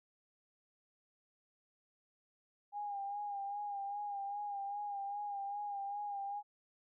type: tone with vibrato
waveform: sine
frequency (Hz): 810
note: G#5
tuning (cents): -43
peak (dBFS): -38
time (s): 2.72-6.43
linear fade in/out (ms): 50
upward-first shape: sine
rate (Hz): 2.5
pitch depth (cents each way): 39
effects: none